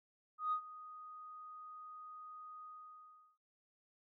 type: tone with ADSR envelope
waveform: sine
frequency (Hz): 1244.5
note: D#6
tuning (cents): 0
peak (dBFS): -31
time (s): 0.38-3.38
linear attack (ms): 140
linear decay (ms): 86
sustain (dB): -18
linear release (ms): 740
effects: tanh soft clip ceiling -27 dBFS